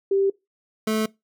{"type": "tone pair in turn", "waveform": ["sine", "25% pulse"], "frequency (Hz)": [392, 217.9], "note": ["G4", "A3"], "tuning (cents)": [0, -17], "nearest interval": "minor seventh", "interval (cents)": 1017, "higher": "first", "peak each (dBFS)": -17, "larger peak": "neither", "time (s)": [[0.11, 0.3], [0.87, 1.06]], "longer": "neither", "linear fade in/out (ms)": 5, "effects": ["noise-tail reverb RT60 0.2 s tail -22 dB re dry"]}